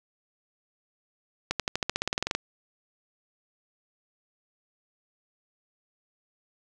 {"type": "accelerating click train", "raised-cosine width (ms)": 0.2, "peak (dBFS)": -9, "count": 15, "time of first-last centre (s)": [1.51, 2.35], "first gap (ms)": 87, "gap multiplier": 0.94, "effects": []}